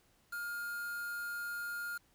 triangle tone with quantisation, 1413 Hz, F6, 20 cents sharp, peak -36 dBFS, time 0.32-1.98 s, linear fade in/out 10 ms, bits 8, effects pink hiss -70 dBFS RMS until 2.14 s

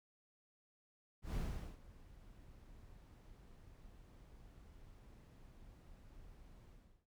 brown noise with ADSR envelope, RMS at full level -39 dBFS, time 1.22-7.06 s, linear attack 130 ms, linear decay 420 ms, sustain -20 dB, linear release 370 ms, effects noise-tail reverb RT60 0.2 s tail -25 dB re dry

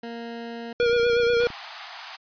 20% pulse tone, 233.1 Hz, A#3, in tune, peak -28 dBFS, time 0.03-0.73 s, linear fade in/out 5 ms
square tone with vibrato, 474.6 Hz, A#4, 31 cents sharp, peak -19 dBFS, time 0.8-1.47 s, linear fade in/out 0 ms, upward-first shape sine, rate 8.3 Hz, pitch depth 30 cents each way
click train, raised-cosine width 3 ms, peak -28 dBFS, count 21, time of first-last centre 0.83-1.503 s, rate 29.7 Hz
pink high-pass noise, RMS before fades -38 dBFS, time 1.39-2.17 s, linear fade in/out 20 ms, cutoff 670 Hz, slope 96 dB/octave
effects resampled to 11025 Hz

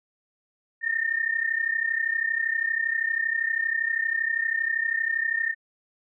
sine tone pair together, 1802 / 1834.6 Hz, A6 / A#6, +41 / -28 cents, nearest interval unison, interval 31 cents, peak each -26 dBFS, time 0.81-5.55 s, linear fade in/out 50 ms, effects none

